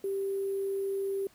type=tone with sample-and-hold; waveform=sine; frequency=392 Hz; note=G4; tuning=in tune; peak=-29 dBFS; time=0.04-1.27 s; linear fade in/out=2 ms; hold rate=11025 Hz; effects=pink hiss -61 dBFS RMS until 1.34 s + high-pass 80 Hz 12 dB/octave